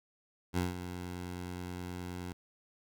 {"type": "tone with ADSR envelope", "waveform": "15% pulse", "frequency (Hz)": 89.5, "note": "F2", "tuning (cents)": 43, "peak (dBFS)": -22, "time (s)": [0.53, 2.33], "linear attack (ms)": 44, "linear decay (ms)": 160, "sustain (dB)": -11, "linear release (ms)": 8, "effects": []}